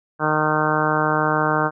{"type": "harmonic tone", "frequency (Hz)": 153.7, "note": "D#3", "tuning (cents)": -21, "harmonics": [1, 2, 3, 4, 5, 6, 7, 8, 9, 10], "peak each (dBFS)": [-26, -26, -26, -26, -26, -26, -26, -26, -26, -26], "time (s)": [0.19, 1.71], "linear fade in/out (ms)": 50, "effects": []}